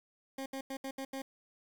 20% pulse tone bursts at uneven times, 268.7 Hz, C4, 46 cents sharp, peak -33 dBFS, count 6, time 0.38-0.46 / 0.53-0.61 / 0.7-0.77 / 0.84-0.91 / 0.98-1.05 / 1.13-1.22 s, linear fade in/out 5 ms, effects 10-bit

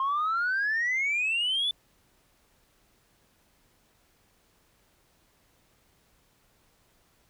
sine exponential sweep, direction up, 1057 to 3520 Hz, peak -23 dBFS, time 0-1.71 s, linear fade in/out 2 ms, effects tanh soft clip ceiling -22 dBFS + pink hiss -66 dBFS RMS until 7.29 s

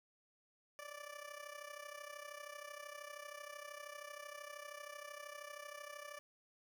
15% pulse tone with amplitude modulation, 585 Hz, D5, 7 cents flat, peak -39 dBFS, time 0.79-6.19 s, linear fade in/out 0 ms, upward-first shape sine, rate 32.9 Hz, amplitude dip 75%, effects none

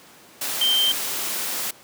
sine tone in noise, 3136 Hz, G7, in tune, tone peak -17 dBFS, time 0.61-0.92 s, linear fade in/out 5 ms, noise white, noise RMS -27 dBFS, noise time 0.41-1.71 s, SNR +7 dB, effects pink hiss -48 dBFS RMS until 1.83 s + high-pass 200 Hz 12 dB/octave

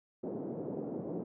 white band-pass noise, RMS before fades -39 dBFS, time 0.23-1.24 s, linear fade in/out 10 ms, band 150 to 490 Hz, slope 24 dB/octave, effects none

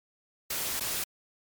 white noise with dropouts, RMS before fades -32 dBFS, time 0.5-1.04 s, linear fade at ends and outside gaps 5 ms, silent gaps 0.798-0.806 s, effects MP3 96 kbps

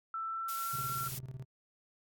sine tone with pitch glide, 1329 to 1358.5 Hz, E6 to F6, +14 to -48 cents, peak -35 dBFS, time 0.14-1.08 s, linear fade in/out 2 ms, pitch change +38 cents, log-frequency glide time 0.26-0.72 s
blue noise, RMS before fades -41 dBFS, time 0.48-1.19 s, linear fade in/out 10 ms
triangle tone with tremolo, 130 Hz, C3, 11 cents flat, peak -37 dBFS, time 0.73-1.45 s, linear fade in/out 10 ms, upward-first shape square, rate 18 Hz, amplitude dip 75%
effects AAC 64 kbps

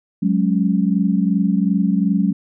sine chord, F# suspended second, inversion none, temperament equal, 185 / 207.7 / 277.2 Hz, F#3 / G#3 / C#4, 0 / 0 / 0 cents, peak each -17 / -18 / -22 dBFS, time 0.22-2.33 s, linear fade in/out 10 ms, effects none

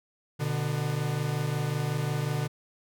45% pulse tone pair together, 123.47 / 148.95 Hz, B2 / D3, 0 / +25 cents, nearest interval minor third, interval 325 cents, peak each -31 / -29 dBFS, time 0.39-2.48 s, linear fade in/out 20 ms, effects none

